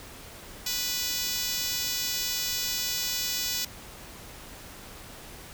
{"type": "tone with high-pass filter", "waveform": "5% pulse", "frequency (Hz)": 493.9, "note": "B4", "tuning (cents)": 0, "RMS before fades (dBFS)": -30, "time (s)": [0.66, 3.65], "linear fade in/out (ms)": 5, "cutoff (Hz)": 3700, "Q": 0.52, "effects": ["pink hiss -45 dBFS RMS until 5.53 s"]}